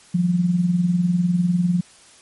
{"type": "tone with tremolo", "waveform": "sine", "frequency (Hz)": 176.4, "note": "F3", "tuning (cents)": 18, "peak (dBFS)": -13, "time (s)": [0.14, 1.81], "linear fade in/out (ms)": 10, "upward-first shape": "sine", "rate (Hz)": 20, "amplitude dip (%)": 60, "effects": ["white hiss -49 dBFS RMS until 2.21 s", "MP3 48 kbps"]}